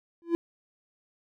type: tone with exponential growth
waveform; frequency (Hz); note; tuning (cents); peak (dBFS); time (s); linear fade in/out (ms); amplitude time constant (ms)
triangle; 338; E4; +43; -16; 0.22-0.35; 0; 27
effects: none